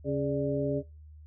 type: harmonic tone with a mistuned harmonic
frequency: 138.59 Hz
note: C#3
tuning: in tune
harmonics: 1 / 2 / 3 / 4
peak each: -32 / -32 / -32 / -32 dBFS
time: 0.04-0.83 s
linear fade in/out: 50 ms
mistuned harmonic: 4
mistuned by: +100 cents
effects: noise-tail reverb RT60 0.3 s tail -21 dB re dry + added 76 Hz sine -47 dBFS peak until 1.26 s